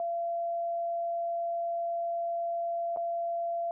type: tone with dropouts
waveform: sine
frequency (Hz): 682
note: F5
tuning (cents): -41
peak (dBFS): -29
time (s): 0-3.71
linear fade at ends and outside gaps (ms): 1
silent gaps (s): 2.962-2.971
effects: none